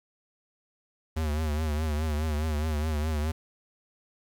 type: tone with vibrato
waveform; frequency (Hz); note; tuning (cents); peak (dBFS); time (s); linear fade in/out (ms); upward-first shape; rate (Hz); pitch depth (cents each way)
square; 76.7; D#2; -24; -27; 1.16-3.32; 10; triangle; 4.8; 87
effects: 9-bit